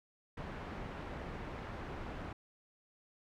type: low-pass noise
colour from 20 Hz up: pink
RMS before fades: -44 dBFS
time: 0.37-2.33 s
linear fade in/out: 5 ms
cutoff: 1800 Hz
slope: 12 dB/octave
effects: none